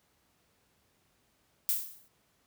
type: noise with exponential decay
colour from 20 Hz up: violet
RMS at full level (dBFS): -26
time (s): 1.69-2.08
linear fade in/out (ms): 0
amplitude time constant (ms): 83
effects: pink hiss -71 dBFS RMS until 2.46 s + high-pass 60 Hz 12 dB/octave